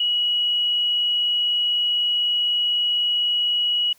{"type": "tone", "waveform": "sine", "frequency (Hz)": 2916, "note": "F#7", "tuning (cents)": -26, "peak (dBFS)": -18, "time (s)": [0, 3.93], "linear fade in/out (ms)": 5, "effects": ["white hiss -57 dBFS RMS until 3.98 s"]}